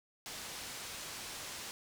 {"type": "low-pass noise", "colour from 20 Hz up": "white", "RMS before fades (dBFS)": -45, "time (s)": [0.26, 1.71], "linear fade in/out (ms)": 0, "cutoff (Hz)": 7600, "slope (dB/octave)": 12, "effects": []}